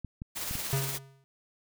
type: clicks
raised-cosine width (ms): 5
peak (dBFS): -25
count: 4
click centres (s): 0.047 / 0.219 / 0.511 / 0.554
type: noise with tremolo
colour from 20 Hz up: white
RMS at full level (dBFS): -34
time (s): 0.35-0.99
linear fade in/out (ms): 20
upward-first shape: sine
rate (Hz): 17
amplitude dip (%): 35
type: tone with exponential decay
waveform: square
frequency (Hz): 135.8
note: C#3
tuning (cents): -35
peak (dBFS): -25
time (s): 0.73-1.24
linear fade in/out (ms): 0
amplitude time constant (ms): 110
effects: none